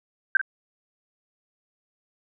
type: tone with echo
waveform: sine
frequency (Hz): 1568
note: G6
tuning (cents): 0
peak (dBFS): -13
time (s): 0.35-0.37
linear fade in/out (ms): 2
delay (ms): 44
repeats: 1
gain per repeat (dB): -11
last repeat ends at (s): 0.414
effects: none